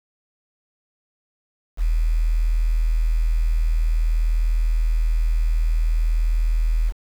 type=tone with quantisation; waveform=sine; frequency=40.26 Hz; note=E1; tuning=40 cents flat; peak=-16 dBFS; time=1.77-6.93 s; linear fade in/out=50 ms; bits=7; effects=none